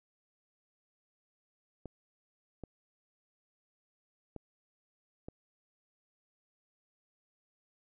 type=clicks; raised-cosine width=2 ms; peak=-29 dBFS; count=4; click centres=1.857 / 2.637 / 4.363 / 5.285 s; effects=none